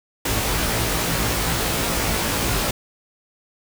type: noise with comb filter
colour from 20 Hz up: pink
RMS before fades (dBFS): -22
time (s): 0.25-2.71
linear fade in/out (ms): 5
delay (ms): 18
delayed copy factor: +0.9
effects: none